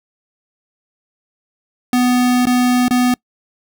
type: tone with dropouts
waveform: square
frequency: 248.2 Hz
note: B3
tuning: 9 cents sharp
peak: -12 dBFS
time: 1.93-3.14 s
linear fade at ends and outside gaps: 2 ms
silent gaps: 2.455-2.469 / 2.882-2.908 s
effects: noise-tail reverb RT60 0.1 s tail -26 dB re dry